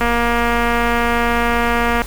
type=click train; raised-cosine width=0.5 ms; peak=-3 dBFS; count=475; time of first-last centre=0.01-2.018 s; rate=236 Hz; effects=added 50 Hz sine -25 dBFS peak until 2.06 s + pink hiss -33 dBFS RMS until 2.06 s